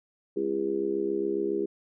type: harmonic tone with a mistuned harmonic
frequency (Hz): 67.3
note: C2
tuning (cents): +49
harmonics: 3 / 4 / 5 / 6 / 7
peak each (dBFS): -38 / -39 / -30 / -28 / -40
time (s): 0.36-1.66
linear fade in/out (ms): 10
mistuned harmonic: 7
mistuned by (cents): +44
effects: none